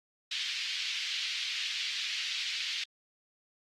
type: band-pass noise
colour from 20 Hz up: pink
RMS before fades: -35 dBFS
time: 0.31-2.84 s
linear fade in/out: 5 ms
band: 2400 to 4700 Hz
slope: 24 dB/octave
effects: Opus 32 kbps